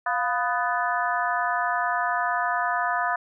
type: harmonic tone with a mistuned harmonic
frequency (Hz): 248.7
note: B3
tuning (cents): +12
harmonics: 3 / 4 / 5 / 6 / 7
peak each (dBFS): -27 / -28 / -29 / -30 / -30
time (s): 0.06-3.16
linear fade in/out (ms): 5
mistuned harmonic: 3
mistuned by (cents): -99
effects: none